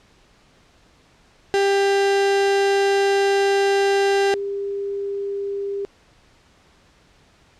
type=tone pair in turn; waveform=35% pulse / sine; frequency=396.3 / 399.1 Hz; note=G4 / G4; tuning=+19 / +31 cents; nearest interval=unison; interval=12 cents; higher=second; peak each=-14 / -23 dBFS; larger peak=first; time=1.54-4.34 / 4.34-5.85 s; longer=first; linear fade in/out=0 ms; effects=pink hiss -55 dBFS RMS until 7.59 s + low-pass 6000 Hz 12 dB/octave